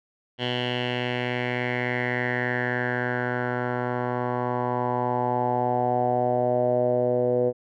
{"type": "tone with low-pass filter sweep", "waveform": "10% pulse", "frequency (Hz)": 123.47, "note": "B2", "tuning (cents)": 0, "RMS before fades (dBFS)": -25, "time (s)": [0.38, 7.53], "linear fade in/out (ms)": 50, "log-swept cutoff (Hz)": [3100, 510], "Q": 5.1, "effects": []}